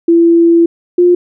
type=tone pair in turn; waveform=sine; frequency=336.7 / 353.6 Hz; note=E4 / F4; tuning=+37 / +22 cents; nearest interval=minor second; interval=85 cents; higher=second; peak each=-4 dBFS; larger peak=neither; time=0.08-0.66 / 0.98-1.15 s; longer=first; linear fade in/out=5 ms; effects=none